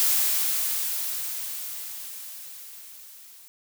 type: noise with level ramp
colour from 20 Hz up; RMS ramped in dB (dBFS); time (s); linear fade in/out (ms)
blue; -21 to -49; 0-3.48; 0
effects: none